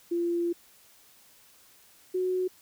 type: tone pair in turn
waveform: sine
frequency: 343.6 / 368.2 Hz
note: F4 / F#4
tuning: -28 / -8 cents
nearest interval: minor second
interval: 120 cents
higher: second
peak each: -25 dBFS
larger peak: neither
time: 0.11-0.53 / 2.14-2.48 s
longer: first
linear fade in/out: 10 ms
effects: white hiss -58 dBFS RMS until 2.61 s